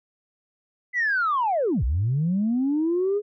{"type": "linear two-way sweep", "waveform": "sine", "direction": "down then up", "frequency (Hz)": [2027, 55, 422.3], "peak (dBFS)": -19, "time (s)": [0.93, 3.22], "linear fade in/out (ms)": 50, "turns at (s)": 1.84, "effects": ["tanh soft clip ceiling -16 dBFS"]}